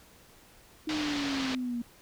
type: linear sweep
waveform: sine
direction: down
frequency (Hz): 312.4 to 234.2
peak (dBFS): -30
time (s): 0.87-1.82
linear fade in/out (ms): 5
type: low-pass noise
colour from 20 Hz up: white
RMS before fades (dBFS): -36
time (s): 0.89-1.55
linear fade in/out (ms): 2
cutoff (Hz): 4600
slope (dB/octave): 24
effects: pink hiss -57 dBFS RMS until 2.01 s